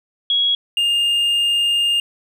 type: tone pair in turn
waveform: sine / triangle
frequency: 3322 / 2819 Hz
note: G#7 / F7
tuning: 0 / +16 cents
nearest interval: minor third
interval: 284 cents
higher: first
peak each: -14 / -13 dBFS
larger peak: second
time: 0.3-0.55 / 0.77-2 s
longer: second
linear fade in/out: 2 ms
effects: none